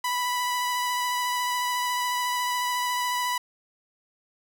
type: tone with vibrato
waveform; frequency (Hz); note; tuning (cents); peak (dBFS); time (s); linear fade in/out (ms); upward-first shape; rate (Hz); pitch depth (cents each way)
sawtooth; 987.8; B5; 0; -21; 0.04-3.38; 5; sine; 14; 13
effects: none